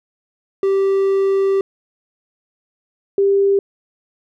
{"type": "tone pair in turn", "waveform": ["triangle", "sine"], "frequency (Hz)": [390, 396.1], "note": ["G4", "G4"], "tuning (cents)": [-9, 18], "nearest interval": "unison", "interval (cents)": 27, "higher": "second", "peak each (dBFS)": -11, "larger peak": "neither", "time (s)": [[0.63, 1.61], [3.18, 3.59]], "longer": "first", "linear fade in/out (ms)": 2, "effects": []}